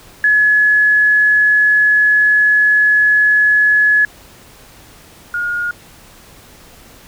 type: tone pair in turn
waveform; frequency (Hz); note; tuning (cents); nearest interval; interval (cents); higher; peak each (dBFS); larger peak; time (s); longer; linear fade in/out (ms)
sine; 1699 / 1428.7; G#6 / F6; +39 / +39; minor third; 300; first; -8 / -16; first; 0.24-4.05 / 5.34-5.71; first; 2
effects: pink hiss -42 dBFS RMS until 7.07 s